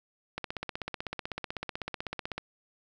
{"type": "click train", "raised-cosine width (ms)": 0.3, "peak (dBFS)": -18, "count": 33, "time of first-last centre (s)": [0.38, 2.38], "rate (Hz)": 16, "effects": []}